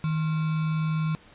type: tone with sample-and-hold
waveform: sine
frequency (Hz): 157.9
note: D#3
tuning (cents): +26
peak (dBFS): -23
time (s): 0.04-1.15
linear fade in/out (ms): 0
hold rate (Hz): 1225
effects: pink hiss -53 dBFS RMS until 1.34 s + resampled to 8000 Hz